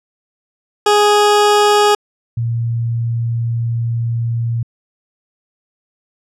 20% pulse / sine tone pair in turn, 415.3 / 116.54 Hz, G#4 / A#2, 0 / 0 cents, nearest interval octave + minor seventh, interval 2200 cents, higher first, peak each -4 / -15 dBFS, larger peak first, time 0.86-1.95 / 2.37-4.63 s, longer second, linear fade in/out 5 ms, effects low-pass 9000 Hz 12 dB/octave

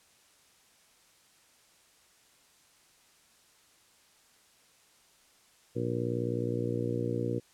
harmonic tone, 59.5 Hz, A#1, 36 cents sharp, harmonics 2 / 3 / 4 / 5 / 6 / 7 / 8 / 9, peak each -34 / -40 / -38 / -37 / -37 / -43 / -35 / -48 dBFS, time 5.75-7.4 s, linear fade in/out 20 ms, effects white hiss -63 dBFS RMS until 7.53 s + low-pass 10000 Hz 12 dB/octave

